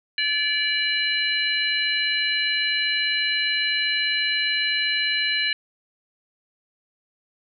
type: tone cluster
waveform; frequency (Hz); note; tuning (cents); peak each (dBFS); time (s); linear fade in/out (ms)
sine; 1726 / 2330 / 2925 / 4057; A6 / D7 / F#7 / B7; -34 / -14 / -21 / +46; -26; 0.18-5.53; 2
effects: none